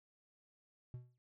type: tone with exponential decay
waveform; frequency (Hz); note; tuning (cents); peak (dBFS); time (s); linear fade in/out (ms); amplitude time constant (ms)
triangle; 123.47; B2; 0; -39; 0.94-1.18; 0; 52
effects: none